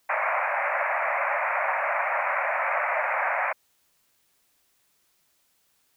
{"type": "band-pass noise", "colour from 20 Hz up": "pink", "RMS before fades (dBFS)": -26, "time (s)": [0.09, 3.53], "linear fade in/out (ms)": 10, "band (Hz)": [560, 2400], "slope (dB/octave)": 96, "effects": ["white hiss -68 dBFS RMS until 5.96 s"]}